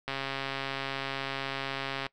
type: click train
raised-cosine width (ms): 0.3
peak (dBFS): -17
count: 271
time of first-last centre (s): 0.08-2.065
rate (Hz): 136
effects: noise-tail reverb RT60 0.1 s tail -22 dB re dry